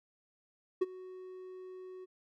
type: tone with ADSR envelope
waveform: triangle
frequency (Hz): 370.7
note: F#4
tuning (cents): +3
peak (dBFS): -22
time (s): 0.81-2.06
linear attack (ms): 11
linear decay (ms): 28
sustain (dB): -21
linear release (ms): 24
effects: none